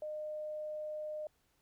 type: tone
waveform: sine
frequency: 610 Hz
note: D#5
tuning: 34 cents flat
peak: -38 dBFS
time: 0.02-1.27 s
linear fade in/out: 2 ms
effects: pink hiss -75 dBFS RMS until 1.61 s